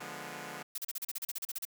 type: chord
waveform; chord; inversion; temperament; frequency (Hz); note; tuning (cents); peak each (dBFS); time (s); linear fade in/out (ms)
5% pulse; D diminished seventh; none; equal with one note detuned; 146.83 / 174.61 / 207.7 / 244.7; D3 / F3 / Ab3 / Cb4; 0 / 0 / 0 / -16; -36; 0-0.63; 10
type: noise bursts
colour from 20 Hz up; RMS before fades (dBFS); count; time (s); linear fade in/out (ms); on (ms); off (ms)
blue; -37; 14; 0.75-1.652; 5; 31; 36
effects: none